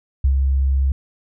sine tone with ADSR envelope, 67.5 Hz, C#2, 45 cents flat, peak -11 dBFS, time 0.24-0.92 s, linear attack 6 ms, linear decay 86 ms, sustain -3 dB, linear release 3 ms, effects none

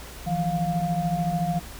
sine tone cluster, 160.7 / 174.4 / 704 Hz, E3 / F3 / F5, -44 / -2 / +14 cents, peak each -27 dBFS, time 0.26-1.6 s, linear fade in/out 20 ms, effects added 60 Hz sine -42 dBFS peak until 1.79 s + pink hiss -42 dBFS RMS until 1.79 s

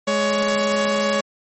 sawtooth tone pair together, 209.7 / 560.3 Hz, G#3 / C#5, +17 / +18 cents, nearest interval octave + perfect fourth, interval 1701 cents, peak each -19 / -15 dBFS, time 0.07-1.21 s, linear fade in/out 10 ms, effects MP3 32 kbps

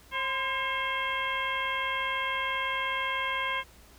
harmonic tone with a mistuned harmonic, 537 Hz, C5, 45 cents sharp, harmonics 1 / 2 / 3 / 4 / 5 / 6, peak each -41 / -32 / -35 / -33 / -39 / -37 dBFS, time 0.11-3.64 s, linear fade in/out 50 ms, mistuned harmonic 2, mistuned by -67 cents, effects added 60 Hz sine -56 dBFS peak until 3.98 s + pink hiss -56 dBFS RMS until 3.98 s

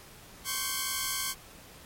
5% pulse tone cluster, 1053 / 1116 / 1554 Hz, C6 / C#6 / G6, +11 / +11 / -16 cents, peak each -23 dBFS, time 0.44-1.35 s, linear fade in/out 50 ms, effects pink hiss -51 dBFS RMS until 1.85 s + MP3 64 kbps

